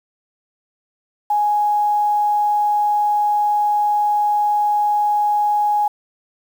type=tone with quantisation; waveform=sine; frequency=833 Hz; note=G#5; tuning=5 cents sharp; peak=-14 dBFS; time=1.3-5.88 s; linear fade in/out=5 ms; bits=7; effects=none

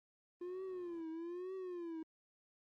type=tone with vibrato; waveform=triangle; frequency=349.2 Hz; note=F4; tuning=in tune; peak=-40 dBFS; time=0.41-2.03 s; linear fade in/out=5 ms; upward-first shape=triangle; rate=1.1 Hz; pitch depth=160 cents each way; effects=Opus 24 kbps

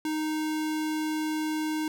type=tone; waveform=square; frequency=310 Hz; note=D#4; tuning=6 cents flat; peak=-28 dBFS; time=0.05-1.88 s; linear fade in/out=2 ms; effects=none

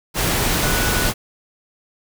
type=tone in noise; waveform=sine; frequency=1477 Hz; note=F#6; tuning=3 cents flat; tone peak=-26 dBFS; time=0.6-1.12 s; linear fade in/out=50 ms; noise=pink; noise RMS=-19 dBFS; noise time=0.14-1.14 s; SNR=-10 dB; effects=none

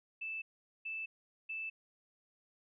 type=tone bursts; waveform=sine; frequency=2637 Hz; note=E7; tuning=in tune; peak=-38 dBFS; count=3; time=0.21-1.7 s; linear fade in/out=10 ms; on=210 ms; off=430 ms; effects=none

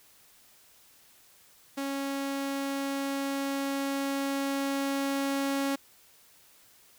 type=tone with level ramp; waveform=sawtooth; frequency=275.8 Hz; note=C#4; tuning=9 cents flat; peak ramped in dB=-27 to -23 dBFS; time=1.77-5.76 s; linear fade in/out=10 ms; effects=white hiss -59 dBFS RMS until 6.98 s

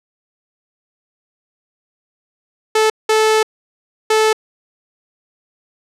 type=tone bursts at uneven times; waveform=sawtooth; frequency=436.1 Hz; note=A4; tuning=15 cents flat; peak=-7 dBFS; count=3; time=2.75-2.9 / 3.09-3.43 / 4.1-4.33 s; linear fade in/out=5 ms; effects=low-pass 9000 Hz 12 dB/octave

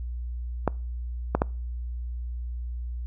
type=clicks; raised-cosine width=1 ms; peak=-7 dBFS; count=3; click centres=0.677 / 1.35 / 1.419 s; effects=noise-tail reverb RT60 0.4 s tail -26 dB re dry + added 60 Hz sine -30 dBFS peak until 3.06 s

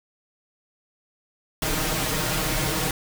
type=noise with comb filter; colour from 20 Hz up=pink; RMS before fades=-25 dBFS; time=1.62-2.91 s; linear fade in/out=2 ms; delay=6.4 ms; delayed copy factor=+0.85; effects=none

